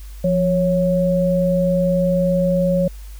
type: tone pair together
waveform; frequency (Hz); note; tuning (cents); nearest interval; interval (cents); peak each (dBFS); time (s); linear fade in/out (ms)
sine; 174.61 / 552.1; F3 / C#5; 0 / -7; octave + minor sixth; 1993; -17; 0.24-2.88; 5
effects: added 50 Hz sine -32 dBFS peak until 3.19 s + white hiss -48 dBFS RMS until 3.19 s